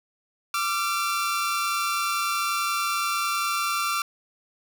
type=tone pair together; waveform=sawtooth; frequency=1174.7 / 1365.3 Hz; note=D6 / F6; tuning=0 / -40 cents; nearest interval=minor third; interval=260 cents; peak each=-23 dBFS; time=0.54-4.02 s; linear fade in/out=2 ms; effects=none